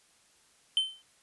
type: tone with exponential decay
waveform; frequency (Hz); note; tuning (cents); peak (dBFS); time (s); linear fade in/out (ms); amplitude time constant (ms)
triangle; 3084; G7; -29; -19; 0.77-1.02; 1; 53
effects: white hiss -64 dBFS RMS until 1.22 s + resampled to 24000 Hz